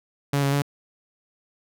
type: tone with pitch steps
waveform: sawtooth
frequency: 141.4 / 139.1 / 142.4 Hz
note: C#3 / C#3 / C#3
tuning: +35 / +6 / +47 cents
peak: -16 dBFS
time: 0.33-0.621 s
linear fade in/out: 5 ms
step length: 97 ms
effects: none